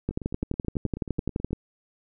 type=two click trains; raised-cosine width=3 ms; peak=-23 / -13 dBFS; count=14 / 18; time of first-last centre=0.11-1.508 / 0.09-1.531 s; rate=9.3 / 11.8 Hz; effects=none